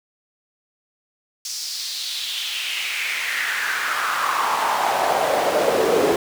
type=noise with high-pass filter sweep; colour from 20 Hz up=brown; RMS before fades=-22 dBFS; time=1.45-6.16 s; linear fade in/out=2 ms; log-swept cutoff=5600 to 400 Hz; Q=3.5; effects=none